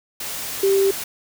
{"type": "tone in noise", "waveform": "sine", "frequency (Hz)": 391, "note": "G4", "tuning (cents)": -4, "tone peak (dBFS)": -14, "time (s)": [0.63, 0.91], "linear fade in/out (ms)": 5, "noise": "white", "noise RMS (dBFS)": -29, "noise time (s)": [0.2, 1.04], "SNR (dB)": 12, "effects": []}